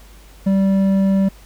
sine tone with hard clipping, 194.1 Hz, G3, 17 cents flat, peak -14 dBFS, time 0.46-1.29 s, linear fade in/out 10 ms, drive 6 dB, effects added 50 Hz sine -41 dBFS peak until 1.45 s + pink hiss -48 dBFS RMS until 1.45 s

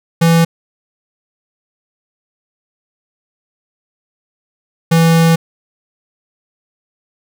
square tone pair in turn, 166.3 / 164.96 Hz, E3 / E3, +16 / +2 cents, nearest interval unison, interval 14 cents, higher first, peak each -8 dBFS, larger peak neither, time 0.21-0.45 / 4.91-5.36 s, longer second, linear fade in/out 10 ms, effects none

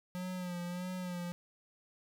square tone with vibrato, 179.3 Hz, F3, 46 cents sharp, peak -38 dBFS, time 0.15-1.32 s, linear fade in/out 0 ms, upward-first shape sine, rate 1.6 Hz, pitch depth 44 cents each way, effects none

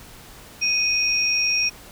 sine tone pair together, 2489 / 5588 Hz, D#7 / F8, 0 / 0 cents, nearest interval octave + major second, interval 1400 cents, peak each -21 dBFS, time 0.61-1.7 s, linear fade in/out 20 ms, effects pink hiss -44 dBFS RMS until 1.91 s

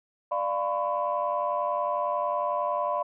sine tone cluster, 592 / 692 / 1006 / 1097 Hz, D5 / F5 / B5 / C#6, +14 / -16 / +32 / -18 cents, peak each -29 / -31 / -28 / -35 dBFS, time 0.31-3.03 s, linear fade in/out 10 ms, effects tanh soft clip ceiling -16 dBFS

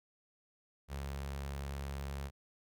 sawtooth tone with notch filter, 69.4 Hz, C#2, 3 cents sharp, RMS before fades -41 dBFS, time 0.88-2.31 s, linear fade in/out 50 ms, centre 290 Hz, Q 1.6, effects none

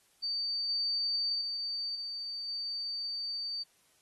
sine tone with level steps, 4600 Hz, D8, 37 cents flat, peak -31 / -29 / -33 / -36 / -34 dBFS, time 0.22-3.64 s, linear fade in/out 20 ms, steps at 0.69 / 1.41 / 1.95 / 2.48 s, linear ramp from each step 2 ms, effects white hiss -68 dBFS RMS until 4.01 s + AAC 32 kbps

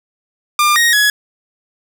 sawtooth tone with pitch steps, 1198 / 1873 / 1683 Hz, D6 / A#6 / G#6, +34 / +8 / +23 cents, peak -6 dBFS, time 0.59-1.1 s, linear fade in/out 2 ms, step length 170 ms, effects none

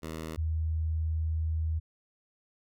10% pulse / sine tone pair in turn, 79.7 / 79.7 Hz, D#2 / D#2, +42 / +42 cents, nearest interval unison, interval 0 cents, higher neither, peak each -28 / -27 dBFS, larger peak second, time 0.02-0.37 / 0.37-1.8 s, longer second, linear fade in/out 20 ms, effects none

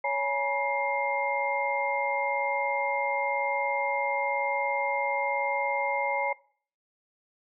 sine tone cluster, 558 / 838 / 959 / 2112 Hz, C#5 / G#5 / A#5 / C7, +11 / +15 / +49 / +16 cents, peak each -31 dBFS, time 0.04-6.33 s, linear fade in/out 5 ms, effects noise-tail reverb RT60 0.5 s tail -21 dB re dry

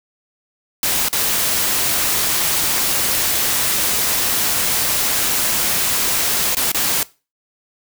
white noise with dropouts, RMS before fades -18 dBFS, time 0.83-7.03 s, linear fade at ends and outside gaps 1 ms, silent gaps 1.085-1.129 / 6.549-6.569 / 6.718-6.746 s, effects noise-tail reverb RT60 0.3 s tail -20 dB re dry

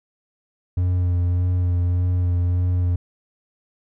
triangle tone with vibrato, 89 Hz, F2, 33 cents sharp, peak -15 dBFS, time 0.77-2.96 s, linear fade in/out 5 ms, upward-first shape sine, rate 1.7 Hz, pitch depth 21 cents each way, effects none

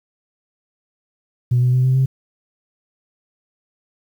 sine tone with pitch steps, 122.9 / 125.19 / 127.53 / 129.91 / 132.33 Hz, B2 / B2 / C3 / C3 / C3, -8 / +24 / -44 / -12 / +20 cents, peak -11 dBFS, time 1.51-2.06 s, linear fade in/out 10 ms, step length 110 ms, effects tanh soft clip ceiling -9 dBFS + 8-bit

